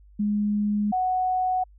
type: tone pair in turn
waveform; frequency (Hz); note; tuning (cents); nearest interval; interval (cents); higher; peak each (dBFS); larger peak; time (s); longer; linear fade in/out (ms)
sine; 207.7 / 740.2; G#3 / F#5; 0 / 0; octave + minor seventh; 2200; second; -21; neither; 0.19-0.92 / 0.92-1.64; first; 10
effects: added 50 Hz sine -49 dBFS peak until 1.78 s